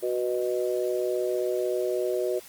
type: chord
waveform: sine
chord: B major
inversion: second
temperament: just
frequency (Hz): 370.4 / 493.9 / 617.4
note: F#4 / B4 / D#5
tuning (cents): +2 / 0 / -14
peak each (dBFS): -27 / -30 / -30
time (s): 0.02-2.4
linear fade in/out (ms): 20
effects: white hiss -48 dBFS RMS until 2.48 s + Opus 24 kbps